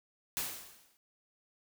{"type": "noise with exponential decay", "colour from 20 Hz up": "white", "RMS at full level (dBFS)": -33, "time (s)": [0.37, 0.97], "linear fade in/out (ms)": 0, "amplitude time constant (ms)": 130, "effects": []}